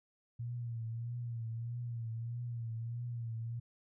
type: tone with vibrato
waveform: sine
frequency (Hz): 117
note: A#2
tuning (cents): +7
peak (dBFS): -37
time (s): 0.39-3.6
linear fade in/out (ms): 10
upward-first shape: triangle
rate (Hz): 1.6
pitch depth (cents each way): 68
effects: none